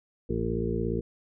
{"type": "harmonic tone with a mistuned harmonic", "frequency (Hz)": 57.1, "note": "A#1", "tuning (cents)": -35, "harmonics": [1, 2, 3, 4, 6, 7, 8], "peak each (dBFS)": [-34, -34, -34, -34, -34, -34, -34], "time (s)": [0.29, 1.01], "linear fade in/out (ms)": 10, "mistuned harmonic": 1, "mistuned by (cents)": 41, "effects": []}